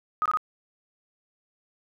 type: tone bursts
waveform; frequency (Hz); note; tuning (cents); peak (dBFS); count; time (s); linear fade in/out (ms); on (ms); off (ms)
sine; 1253; D#6; +12; -21; 3; 0.22-0.372; 0; 36; 22
effects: none